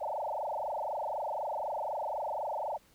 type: tone with frequency modulation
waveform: sine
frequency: 740 Hz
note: F#5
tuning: in tune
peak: -32 dBFS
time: 0-2.78 s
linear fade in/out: 20 ms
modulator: 24 Hz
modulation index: 7.3
effects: pink hiss -64 dBFS RMS until 2.94 s